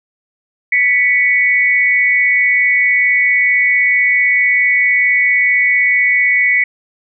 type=tone pair together; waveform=sine; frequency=1975.5 / 2231 Hz; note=B6 / C#7; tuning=0 / +11 cents; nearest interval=major second; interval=211 cents; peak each=-12 dBFS; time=0.72-6.64 s; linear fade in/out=5 ms; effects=none